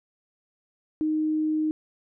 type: tone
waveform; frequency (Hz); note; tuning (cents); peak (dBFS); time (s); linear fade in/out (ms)
sine; 310; D#4; -6; -22; 1.01-1.71; 0
effects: none